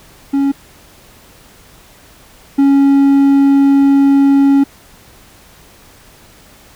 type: tone pair in turn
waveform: triangle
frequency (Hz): 277.2 / 277.2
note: C#4 / C#4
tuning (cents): 0 / 0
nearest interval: unison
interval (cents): 0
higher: neither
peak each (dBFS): -8 / -4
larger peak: second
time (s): 0.33-0.52 / 2.58-4.64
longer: second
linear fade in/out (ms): 10
effects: pink hiss -43 dBFS RMS until 6.75 s